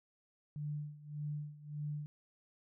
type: tone with tremolo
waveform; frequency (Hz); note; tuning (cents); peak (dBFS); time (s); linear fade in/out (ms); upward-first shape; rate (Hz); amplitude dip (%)
sine; 148.4; D3; +18; -36; 0.56-2.06; 0; sine; 1.7; 85
effects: none

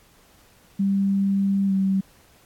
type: tone with pitch glide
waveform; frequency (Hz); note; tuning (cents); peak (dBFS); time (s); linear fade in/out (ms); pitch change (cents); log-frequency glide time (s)
sine; 196.7 to 192.87; G3 to G3; +6 to -28; -18; 0.79-2.01; 10; -34; 1.67-1.72
effects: pink hiss -56 dBFS RMS until 2.45 s + AAC 64 kbps

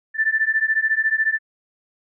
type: beating tone pair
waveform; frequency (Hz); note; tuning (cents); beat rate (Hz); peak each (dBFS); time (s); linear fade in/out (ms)
sine; 1760 / 1774; A6 / A6; 0 / +14; 14; -20; 0.14-1.39; 50
effects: none

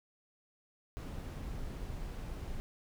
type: noise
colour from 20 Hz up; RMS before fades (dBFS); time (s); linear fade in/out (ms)
brown; -41; 0.97-2.6; 0
effects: none

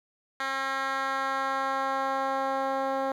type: tone with band-pass filter sweep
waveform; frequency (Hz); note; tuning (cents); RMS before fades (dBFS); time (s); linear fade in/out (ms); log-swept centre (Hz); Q
10% pulse; 269.1; C4; +49; -29; 0.4-3.12; 2; 1900 to 580; 1.1
effects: 10-bit

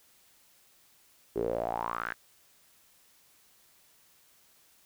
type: tone with band-pass filter sweep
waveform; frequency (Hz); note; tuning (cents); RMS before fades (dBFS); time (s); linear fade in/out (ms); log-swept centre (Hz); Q
sawtooth; 57.7; A#1; -17; -33; 1.35-2.14; 20; 380 to 1700; 6.5
effects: white hiss -63 dBFS RMS until 4.85 s

